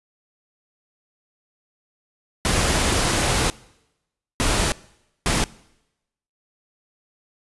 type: noise bursts at uneven times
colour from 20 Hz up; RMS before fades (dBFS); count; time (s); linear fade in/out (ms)
pink; -20; 3; 2.45-3.5 / 4.4-4.72 / 5.26-5.44; 0
effects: noise-tail reverb RT60 0.9 s tail -22 dB re dry + resampled to 24000 Hz

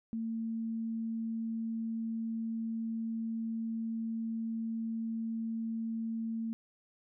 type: tone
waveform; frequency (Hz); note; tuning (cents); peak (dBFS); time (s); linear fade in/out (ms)
sine; 225.9; A3; +46; -33; 0.13-6.53; 0
effects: none

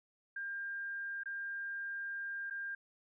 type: tone with dropouts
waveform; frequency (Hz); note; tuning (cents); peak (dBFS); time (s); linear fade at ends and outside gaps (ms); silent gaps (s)
sine; 1600; G6; +35; -38; 0.36-2.75; 5; 1.235-1.257 / 2.5-2.507
effects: none

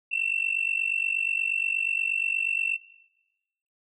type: tone with amplitude modulation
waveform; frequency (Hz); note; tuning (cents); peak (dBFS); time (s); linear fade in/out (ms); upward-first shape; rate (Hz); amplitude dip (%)
sine; 2695; E7; +38; -20; 0.11-2.77; 20; sine; 48.4; 95
effects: noise-tail reverb RT60 1.0 s tail -17 dB re dry + tanh soft clip ceiling -17 dBFS

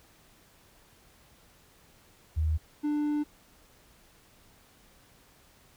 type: tone pair in turn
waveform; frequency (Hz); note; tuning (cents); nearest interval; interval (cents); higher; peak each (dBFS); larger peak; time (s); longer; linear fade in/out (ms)
sine / triangle; 78.4 / 296.6; D#2 / D4; +14 / +17; octave + major seventh; 2303; second; -24; neither; 2.36-2.58 / 2.83-3.24; second; 20
effects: pink hiss -60 dBFS RMS until 5.76 s

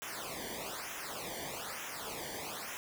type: noise with flanger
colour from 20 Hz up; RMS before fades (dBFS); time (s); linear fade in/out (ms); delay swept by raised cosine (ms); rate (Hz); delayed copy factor
pink; -42; 0.02-2.77; 0; 0.22 to 0.77; 1.1; -0.95
effects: none

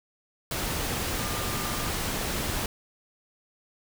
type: tone in noise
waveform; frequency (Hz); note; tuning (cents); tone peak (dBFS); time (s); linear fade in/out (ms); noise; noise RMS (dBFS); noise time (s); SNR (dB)
sine; 1200; D6; +37; -39; 1.19-1.89; 2; pink; -30; 0.51-2.66; -12
effects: none

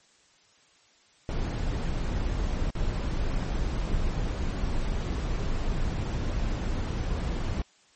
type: noise with dropouts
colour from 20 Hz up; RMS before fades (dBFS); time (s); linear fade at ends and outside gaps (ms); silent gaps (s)
brown; -28; 1.29-7.62; 1; 2.704-2.752
effects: white hiss -61 dBFS RMS until 7.95 s + MP3 32 kbps

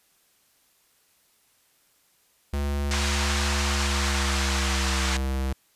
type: tone with pitch glide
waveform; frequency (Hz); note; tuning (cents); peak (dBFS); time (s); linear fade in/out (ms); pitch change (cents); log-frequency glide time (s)
square; 71.2 to 66.43; C#2 to C2; +47 to +27; -25; 2.53-5.53; 5; -120; 3.53-5.17
type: band-pass noise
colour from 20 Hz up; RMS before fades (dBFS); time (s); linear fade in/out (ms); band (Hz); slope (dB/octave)
pink; -29; 2.91-5.17; 2; 910 to 7800; 24
effects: white hiss -64 dBFS RMS until 5.75 s + resampled to 32000 Hz

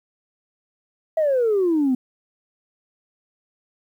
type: exponential sweep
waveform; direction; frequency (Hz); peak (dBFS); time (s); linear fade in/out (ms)
sine; down; 655 to 247.3; -15; 1.17-1.95; 5
effects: tanh soft clip ceiling -13 dBFS + 9-bit

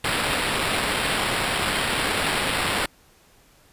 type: noise with sample-and-hold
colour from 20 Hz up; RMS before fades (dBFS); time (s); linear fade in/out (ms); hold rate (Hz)
white; -24; 0.04-2.86; 5; 6300
effects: pink hiss -56 dBFS RMS until 3.72 s + resampled to 32000 Hz

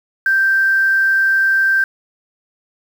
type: tone with quantisation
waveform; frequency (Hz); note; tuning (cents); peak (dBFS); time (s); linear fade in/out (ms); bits
sine; 1568; G6; 0; -11; 0.26-1.84; 2; 6
effects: none

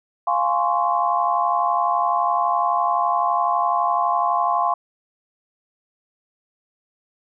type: chord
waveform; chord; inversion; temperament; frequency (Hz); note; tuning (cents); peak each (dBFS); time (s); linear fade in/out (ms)
sine; Db major seventh; first; equal with one note detuned; 698.5 / 830.6 / 1046.5 / 1118.4; F5 / Ab5 / C6 / Db6; 0 / 0 / 0 / +15; -22 / -24 / -21 / -25; 0.27-4.74; 5
effects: none

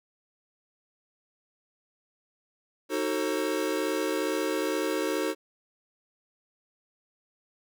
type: chord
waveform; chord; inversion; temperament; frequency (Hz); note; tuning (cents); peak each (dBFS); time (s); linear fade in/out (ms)
square; D# diminished seventh; none; just; 311.1 / 373.4 / 448 / 537.6; D#4 / F#4 / A4 / C5; 0 / +16 / +31 / +47; -32 / -33 / -33 / -34; 2.89-5.35; 50
effects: none

